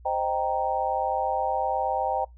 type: chord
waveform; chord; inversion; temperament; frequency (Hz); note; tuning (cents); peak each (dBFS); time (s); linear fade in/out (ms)
sine; C minor seventh; none; equal; 523.3 / 622.3 / 784 / 932.3; C5 / Eb5 / G5 / Bb5; 0 / 0 / 0 / 0; -31 / -31 / -26 / -30; 0.05-2.25; 10
effects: noise-tail reverb RT60 0.2 s tail -25 dB re dry + added 60 Hz sine -46 dBFS peak until 2.37 s